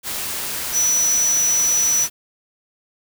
sine tone in noise, 5920 Hz, F#8, in tune, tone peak -15 dBFS, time 0.72-2.08 s, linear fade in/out 50 ms, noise white, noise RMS -26 dBFS, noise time 0.03-2.1 s, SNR +8 dB, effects none

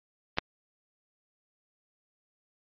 clicks, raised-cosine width 0.3 ms, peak -21 / -8 dBFS, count 2, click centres 0.374 / 0.385 s, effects MP3 32 kbps

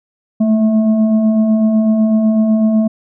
sine tone with frequency modulation, 220 Hz, A3, in tune, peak -9 dBFS, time 0.4-2.88 s, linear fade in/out 10 ms, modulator 432 Hz, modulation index 0.5, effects none

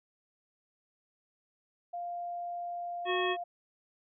sine tone, 698.5 Hz, F5, in tune, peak -35 dBFS, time 1.93-3.44 s, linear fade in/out 10 ms
harmonic tone, 365.9 Hz, F#4, 19 cents flat, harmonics 1 / 3 / 5 / 7 / 9, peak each -31 / -35 / -36 / -38 / -38 dBFS, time 3.05-3.37 s, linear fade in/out 50 ms
effects none

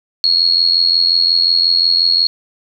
sine tone with amplitude modulation, 4310 Hz, C#8, 49 cents flat, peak -6 dBFS, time 0.24-2.27 s, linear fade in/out 0 ms, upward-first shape sine, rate 85.6 Hz, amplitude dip 80%, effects none

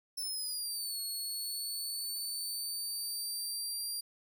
20% pulse linear two-way sweep, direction down then up, 5330 to 4348 to 4760 Hz, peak -30 dBFS, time 0.17-4.01 s, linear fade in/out 10 ms, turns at 1 s, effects none

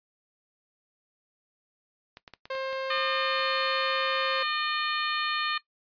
clicks, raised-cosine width 0.2 ms, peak -26 dBFS, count 8, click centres 2.171 / 2.278 / 2.337 / 2.455 / 2.552 / 2.729 / 2.976 / 3.394 s
sawtooth tone, 531 Hz, C5, 25 cents sharp, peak -26 dBFS, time 2.5-4.43 s, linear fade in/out 5 ms
harmonic tone, 607 Hz, D#5, 43 cents flat, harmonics 2 / 3 / 4 / 5 / 6 / 7, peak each -31 / -33 / -34 / -35 / -36 / -36 dBFS, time 2.9-5.58 s, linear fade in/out 5 ms
effects noise-tail reverb RT60 0.1 s tail -17 dB re dry + resampled to 11025 Hz

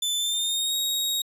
sawtooth tone with pitch glide, 3520 to 3773 Hz, A7 to A#7, 0 to +20 cents, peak -21 dBFS, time 0.02-1.22 s, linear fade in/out 5 ms, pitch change +120 cents, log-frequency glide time 0.17-0.75 s, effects resampled to 32000 Hz

